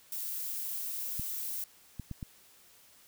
violet noise, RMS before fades -37 dBFS, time 0.12-1.64 s, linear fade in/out 2 ms
clicks, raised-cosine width 5 ms, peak -26 dBFS, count 4, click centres 1.196 / 1.997 / 2.113 / 2.228 s
effects white hiss -60 dBFS RMS until 3.07 s

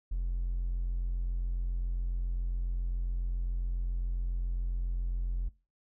triangle tone, 43.65 Hz, F1, in tune, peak -26 dBFS, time 0.11-5.49 s, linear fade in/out 10 ms, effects noise-tail reverb RT60 0.3 s tail -22 dB re dry + tanh soft clip ceiling -25 dBFS

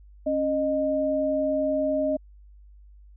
sine tone pair together, 274.4 / 615.5 Hz, C#4 / D#5, -17 / -19 cents, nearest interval octave + major second, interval 1398 cents, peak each -27 / -23 dBFS, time 0.26-2.17 s, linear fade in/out 10 ms, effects added 50 Hz sine -47 dBFS peak until 3.16 s

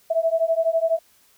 sine beating tone pair, 650 / 662 Hz, E5 / E5, -24 / +7 cents, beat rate 12 Hz, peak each -21 dBFS, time 0.1-0.99 s, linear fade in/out 10 ms, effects white hiss -58 dBFS RMS until 1.37 s

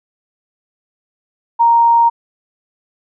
sine tone, 932.3 Hz, A#5, in tune, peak -7 dBFS, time 1.59-2.1 s, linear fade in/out 20 ms, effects none

